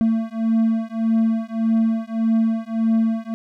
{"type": "beating tone pair", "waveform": "triangle", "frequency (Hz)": [224, 225.7], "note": ["A3", "A3"], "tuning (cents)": [31, 44], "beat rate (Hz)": 1.7, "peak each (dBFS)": [-18, -18], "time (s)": [0.01, 3.34], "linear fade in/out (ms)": 0, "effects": []}